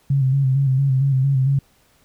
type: tone with vibrato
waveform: sine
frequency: 134.8 Hz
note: C#3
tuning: 48 cents flat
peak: -14 dBFS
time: 0.1-1.59 s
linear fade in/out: 5 ms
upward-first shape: square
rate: 4.4 Hz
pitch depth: 47 cents each way
effects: pink hiss -58 dBFS RMS until 2.04 s